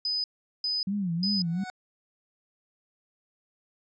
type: tone bursts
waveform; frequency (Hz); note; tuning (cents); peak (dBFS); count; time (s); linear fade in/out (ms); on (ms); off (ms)
sine; 5000; D#8; +8; -26; 3; 0.05-1.42; 2; 190; 400
type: tone with vibrato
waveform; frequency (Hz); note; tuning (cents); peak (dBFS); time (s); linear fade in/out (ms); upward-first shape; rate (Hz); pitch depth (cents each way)
sine; 185; F#3; 0; -26; 0.87-1.64; 5; sine; 2.8; 190
type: tone with exponential growth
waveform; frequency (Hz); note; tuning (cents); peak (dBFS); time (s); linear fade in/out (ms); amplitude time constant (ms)
25% pulse; 740; F#5; 0; -30; 1.38-1.7; 0; 68
effects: resampled to 16000 Hz